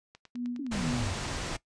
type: click train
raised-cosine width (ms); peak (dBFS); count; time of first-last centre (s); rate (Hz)
0.2; -32; 9; 0.15-0.975; 9.7
type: tone with tremolo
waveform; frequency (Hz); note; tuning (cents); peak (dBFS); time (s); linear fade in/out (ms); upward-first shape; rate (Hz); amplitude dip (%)
sine; 243.6; B3; -24; -30; 0.35-1.19; 2; sine; 2.2; 100
type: exponential sweep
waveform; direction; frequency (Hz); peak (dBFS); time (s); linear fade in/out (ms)
sine; down; 303.5 to 84.6; -32; 0.59-1.14; 5
type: low-pass noise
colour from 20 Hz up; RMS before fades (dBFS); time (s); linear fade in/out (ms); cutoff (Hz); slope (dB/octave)
pink; -35; 0.71-1.57; 10; 8400; 24
effects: noise-tail reverb RT60 0.1 s tail -18 dB re dry + resampled to 22050 Hz